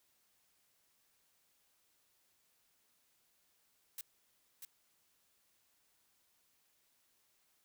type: noise with echo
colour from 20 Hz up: blue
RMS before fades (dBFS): -44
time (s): 3.98-4.01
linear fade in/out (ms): 2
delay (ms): 640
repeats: 1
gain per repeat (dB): -5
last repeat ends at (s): 4.65
effects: white hiss -75 dBFS RMS until 7.64 s